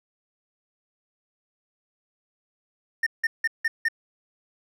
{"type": "tone bursts", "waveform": "triangle", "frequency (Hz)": 1819, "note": "A#6", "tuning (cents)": -43, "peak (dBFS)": -18, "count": 5, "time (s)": [3.03, 3.885], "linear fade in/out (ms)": 5, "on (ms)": 35, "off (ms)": 170, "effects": []}